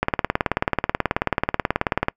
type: click train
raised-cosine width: 0.5 ms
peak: -3 dBFS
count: 39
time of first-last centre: 0.03-2.084 s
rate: 18.5 Hz
effects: noise-tail reverb RT60 0.1 s tail -26 dB re dry